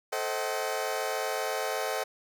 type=chord; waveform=sawtooth; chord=A diminished seventh; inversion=none; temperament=just; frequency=440 / 528 / 633.6 / 760.3 Hz; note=A4 / C5 / Eb5 / Gb5; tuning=0 / +16 / +31 / +47 cents; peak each=-31 dBFS; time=0.12-2.04 s; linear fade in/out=10 ms; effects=none